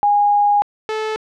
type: tone pair in turn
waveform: sine / sawtooth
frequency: 821 / 434.9 Hz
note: G#5 / A4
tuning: -20 / -20 cents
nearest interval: major seventh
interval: 1100 cents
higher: first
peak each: -11 / -16 dBFS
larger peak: first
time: 0.03-0.62 / 0.89-1.16 s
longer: first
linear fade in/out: 0 ms
effects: low-pass 4000 Hz 12 dB/octave